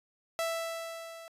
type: tone with level ramp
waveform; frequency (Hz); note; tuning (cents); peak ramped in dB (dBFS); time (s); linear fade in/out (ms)
sawtooth; 661; E5; +5; -25 to -42; 0.39-1.28; 0
effects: resampled to 32000 Hz